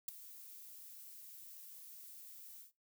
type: noise with ADSR envelope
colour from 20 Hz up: violet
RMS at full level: -36 dBFS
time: 0.08-2.72 s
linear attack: 5 ms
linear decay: 8 ms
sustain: -18 dB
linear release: 120 ms
effects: noise-tail reverb RT60 0.2 s tail -18 dB re dry